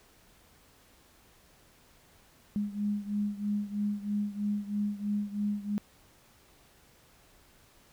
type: beating tone pair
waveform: sine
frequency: 205.2 / 208.3 Hz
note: G#3 / G#3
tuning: -21 / +5 cents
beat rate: 3.1 Hz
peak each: -31 / -34 dBFS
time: 2.56-5.78 s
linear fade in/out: 0 ms
effects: pink hiss -61 dBFS RMS until 7.92 s